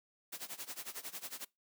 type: noise with tremolo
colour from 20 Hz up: white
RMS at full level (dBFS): -42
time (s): 0.32-1.45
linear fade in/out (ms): 10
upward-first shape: sine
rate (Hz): 11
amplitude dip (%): 90
effects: noise-tail reverb RT60 0.2 s tail -23 dB re dry + high-pass 200 Hz 12 dB/octave